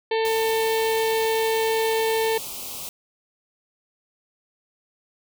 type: harmonic tone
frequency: 446.5 Hz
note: A4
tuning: 25 cents sharp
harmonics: 1 / 2 / 4 / 5 / 6 / 7 / 8 / 9 / 10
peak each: -21 / -27 / -33 / -35 / -37 / -38 / -39 / -40 / -41 dBFS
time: 0.11-2.38 s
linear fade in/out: 5 ms
type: band-stop noise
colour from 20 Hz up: white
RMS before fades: -34 dBFS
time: 0.25-2.89 s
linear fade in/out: 0 ms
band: 1200 to 2400 Hz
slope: 48 dB/octave
effects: none